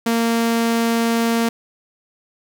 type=tone; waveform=sawtooth; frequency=230.6 Hz; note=A#3; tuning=19 cents flat; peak=-12 dBFS; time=0.06-1.49 s; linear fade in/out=5 ms; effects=none